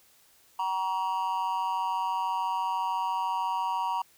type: tone with amplitude modulation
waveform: triangle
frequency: 946 Hz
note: A#5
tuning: 25 cents sharp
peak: -21 dBFS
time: 0.59-4.02 s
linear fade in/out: 5 ms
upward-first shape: sine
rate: 186 Hz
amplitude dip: 85%
effects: white hiss -61 dBFS RMS until 4.17 s